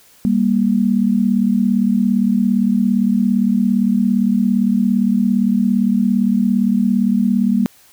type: tone pair together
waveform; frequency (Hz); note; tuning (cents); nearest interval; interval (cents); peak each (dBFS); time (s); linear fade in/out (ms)
sine; 198.28 / 235.8; G3 / A#3; +20 / +20; minor third; 300; -15; 0.25-7.66; 0
effects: white hiss -49 dBFS RMS until 7.92 s